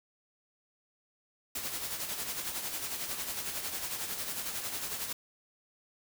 white noise with tremolo, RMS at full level -35 dBFS, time 1.55-5.13 s, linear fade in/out 5 ms, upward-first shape sine, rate 11 Hz, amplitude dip 50%, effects none

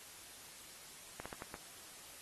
slowing click train, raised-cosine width 0.5 ms, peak -29 dBFS, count 5, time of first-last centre 1.2-1.542 s, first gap 56 ms, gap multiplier 1.29, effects white hiss -54 dBFS RMS until 2.21 s + AAC 32 kbps

